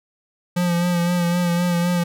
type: tone with vibrato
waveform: square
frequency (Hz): 174.61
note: F3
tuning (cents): 0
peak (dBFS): -18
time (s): 0.56-2.04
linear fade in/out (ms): 10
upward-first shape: sine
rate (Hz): 3.9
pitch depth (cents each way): 32
effects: none